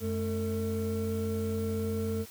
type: tone cluster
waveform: triangle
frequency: 91.9 / 216.4 / 450.5 Hz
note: F#2 / A3 / A4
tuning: -11 / -29 / +41 cents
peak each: -31 dBFS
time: 0-2.26 s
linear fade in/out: 50 ms
effects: tanh soft clip ceiling -20 dBFS + white hiss -50 dBFS RMS until 2.3 s